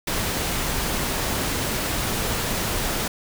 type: noise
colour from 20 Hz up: pink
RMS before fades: -25 dBFS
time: 0.07-3.08 s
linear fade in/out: 5 ms
effects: none